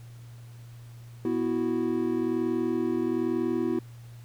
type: chord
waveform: triangle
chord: B suspended fourth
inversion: none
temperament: just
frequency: 246.9 / 329.3 / 370.4 Hz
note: B3 / E4 / F#4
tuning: 0 / -2 / +2 cents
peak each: -28 / -26 / -28 dBFS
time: 1.25-3.79 s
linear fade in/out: 2 ms
effects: added 118 Hz sine -43 dBFS peak until 4.24 s + pink hiss -58 dBFS RMS until 4.24 s